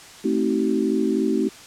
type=chord; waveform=sine; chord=A diminished seventh; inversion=none; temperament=just; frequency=220 / 264 / 316.8 / 380.2 Hz; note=A3 / C4 / Eb4 / Gb4; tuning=0 / +16 / +31 / +47 cents; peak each=-24 dBFS; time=0.24-1.49 s; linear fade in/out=10 ms; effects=white hiss -43 dBFS RMS until 1.66 s + low-pass 8000 Hz 12 dB/octave